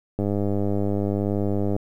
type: click train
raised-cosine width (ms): 2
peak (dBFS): -12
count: 160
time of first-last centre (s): 0.19-1.764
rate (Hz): 101
effects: 9-bit